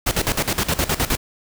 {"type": "noise with tremolo", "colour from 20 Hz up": "pink", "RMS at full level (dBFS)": -19, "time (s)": [0.06, 1.17], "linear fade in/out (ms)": 10, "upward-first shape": "square", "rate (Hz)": 9.6, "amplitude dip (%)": 80, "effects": []}